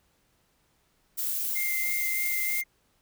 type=noise; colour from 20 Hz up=violet; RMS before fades=-30 dBFS; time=1.17-2.62 s; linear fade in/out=20 ms
type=tone with vibrato; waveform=triangle; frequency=2100 Hz; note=C7; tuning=6 cents sharp; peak=-28 dBFS; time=1.55-2.64 s; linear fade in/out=20 ms; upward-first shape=sine; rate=3.2 Hz; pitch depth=13 cents each way
effects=pink hiss -69 dBFS RMS until 3.01 s